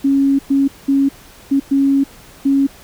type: tone bursts at uneven times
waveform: sine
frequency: 275.4 Hz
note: C#4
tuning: 11 cents flat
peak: -10 dBFS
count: 6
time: 0.04-0.39 / 0.5-0.68 / 0.88-1.09 / 1.51-1.6 / 1.71-2.04 / 2.45-2.67 s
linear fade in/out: 10 ms
effects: pink hiss -42 dBFS RMS until 2.83 s